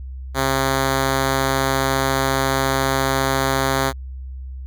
5% pulse tone, 134.4 Hz, C3, 47 cents sharp, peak -6 dBFS, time 0.34-3.93 s, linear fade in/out 50 ms, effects added 65 Hz sine -29 dBFS peak until 4.66 s

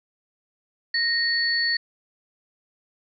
sine tone pair together, 1864.7 / 4435 Hz, A#6 / C#8, 0 / 0 cents, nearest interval octave + minor third, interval 1500 cents, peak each -23 dBFS, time 0.94-1.77 s, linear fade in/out 5 ms, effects none

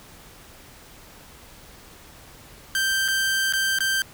sawtooth tone with dropouts, 1567 Hz, G6, 1 cent flat, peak -17 dBFS, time 2.75-4.02 s, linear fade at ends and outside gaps 1 ms, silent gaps 3.08-3.084 / 3.525-3.535 / 3.787-3.805 s, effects pink hiss -47 dBFS RMS until 4.13 s

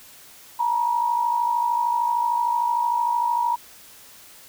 sine tone pair together, 904 / 957.2 Hz, A5 / A#5, +47 / +46 cents, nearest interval minor second, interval 99 cents, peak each -26 / -20 dBFS, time 0.59-3.56 s, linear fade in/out 10 ms, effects white hiss -47 dBFS RMS until 4.48 s

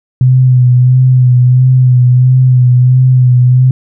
sine tone with vibrato, 126.6 Hz, B2, 43 cents sharp, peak -3 dBFS, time 0.21-3.71 s, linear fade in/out 2 ms, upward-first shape sine, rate 1.5 Hz, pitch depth 33 cents each way, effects none

